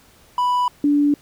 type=tone pair in turn; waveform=triangle / sine; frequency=987.8 / 290 Hz; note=B5 / D4; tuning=0 / -22 cents; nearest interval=octave + major sixth; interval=2122 cents; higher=first; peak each=-14 / -13 dBFS; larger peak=second; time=0.38-0.68 / 0.84-1.14 s; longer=neither; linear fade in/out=2 ms; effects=pink hiss -52 dBFS RMS until 1.21 s